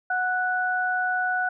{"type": "tone pair together", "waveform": "sine", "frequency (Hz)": [735, 1480.2], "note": ["F#5", "F#6"], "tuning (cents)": [-12, 0], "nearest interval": "octave", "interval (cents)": 1212, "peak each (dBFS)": [-26, -24], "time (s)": [0.1, 1.49], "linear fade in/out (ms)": 5, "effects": []}